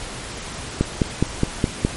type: click train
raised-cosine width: 3 ms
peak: -3 dBFS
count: 6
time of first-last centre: 0.81-1.85 s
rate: 4.81 Hz
effects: pink hiss -32 dBFS RMS until 1.96 s + MP3 48 kbps